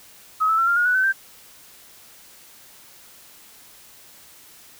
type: tone with pitch steps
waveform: sine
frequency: 1273 / 1311.8 / 1351.8 / 1393 / 1435.5 / 1479.3 / 1524.4 / 1570.9 Hz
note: D#6 / E6 / E6 / F6 / F6 / F#6 / G6 / G6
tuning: +39 / -9 / +43 / -5 / +47 / -1 / -49 / +3 cents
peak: -16 dBFS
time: 0.4-1.128 s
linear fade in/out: 20 ms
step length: 91 ms
effects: white hiss -48 dBFS RMS until 4.79 s